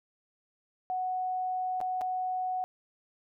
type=tone with dropouts; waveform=sine; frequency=740 Hz; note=F#5; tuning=in tune; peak=-29 dBFS; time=0.9-2.64 s; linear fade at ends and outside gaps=0 ms; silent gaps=1.804-1.813 / 2.011-2.016 s; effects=none